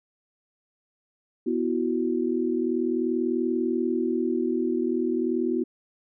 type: chord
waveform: sine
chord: B suspended fourth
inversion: none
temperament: equal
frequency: 246.9 / 329.6 / 370 Hz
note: B3 / E4 / F#4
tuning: 0 / 0 / 0 cents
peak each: -27 dBFS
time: 1.46-5.64 s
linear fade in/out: 10 ms
effects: none